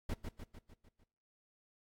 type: noise with echo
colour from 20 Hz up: brown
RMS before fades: -36 dBFS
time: 0.09-0.14 s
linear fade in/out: 5 ms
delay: 150 ms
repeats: 6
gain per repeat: -5 dB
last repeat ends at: 1.04 s
effects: noise-tail reverb RT60 0.7 s tail -22 dB re dry + AAC 64 kbps